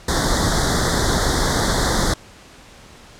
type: band-stop noise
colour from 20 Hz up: pink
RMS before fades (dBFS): -18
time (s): 0.08-2.14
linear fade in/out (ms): 5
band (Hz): 2000 to 3400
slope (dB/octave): 96
effects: pink hiss -44 dBFS RMS until 3.19 s + low-pass 8000 Hz 12 dB/octave